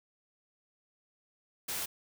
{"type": "noise", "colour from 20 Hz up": "white", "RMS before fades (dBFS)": -36, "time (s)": [1.68, 1.86], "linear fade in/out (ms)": 10, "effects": []}